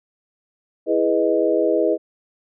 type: chord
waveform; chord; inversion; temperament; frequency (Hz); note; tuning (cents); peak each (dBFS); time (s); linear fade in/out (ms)
sine; E major seventh; none; equal; 329.6 / 415.3 / 493.9 / 622.3; E4 / G#4 / B4 / D#5; 0 / 0 / 0 / 0; -21; 0.86-1.98; 50
effects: none